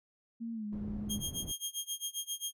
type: tone with pitch glide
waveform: sine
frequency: 230 to 208.5 Hz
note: A#3 to G#3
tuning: -23 to +7 cents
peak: -36 dBFS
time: 0.4-1.21 s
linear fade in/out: 20 ms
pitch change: -170 cents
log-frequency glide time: 0.53-0.66 s
type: low-pass noise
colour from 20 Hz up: white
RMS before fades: -43 dBFS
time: 0.72-1.52 s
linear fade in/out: 10 ms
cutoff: 170 Hz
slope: 12 dB/octave
type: tone with tremolo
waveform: 15% pulse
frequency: 3232 Hz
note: G#7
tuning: 48 cents flat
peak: -26 dBFS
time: 1.09-2.53 s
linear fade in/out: 20 ms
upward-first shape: sine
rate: 7.5 Hz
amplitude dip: 95%
effects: none